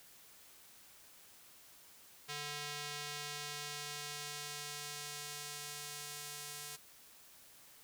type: tone with band-pass filter sweep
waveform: square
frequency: 146.83 Hz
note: D3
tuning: in tune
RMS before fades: -45 dBFS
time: 2.28-6.77 s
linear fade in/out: 20 ms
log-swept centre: 4200 to 9400 Hz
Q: 0.72
effects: white hiss -60 dBFS RMS until 7.83 s